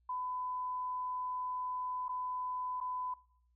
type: tone with dropouts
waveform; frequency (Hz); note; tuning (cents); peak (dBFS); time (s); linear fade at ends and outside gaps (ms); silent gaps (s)
sine; 1004; B5; +28; -35; 0.09-3.14; 5; 2.083-2.091 / 2.803-2.81
effects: noise-tail reverb RT60 0.6 s tail -22 dB re dry + added 60 Hz sine -69 dBFS peak until 3.55 s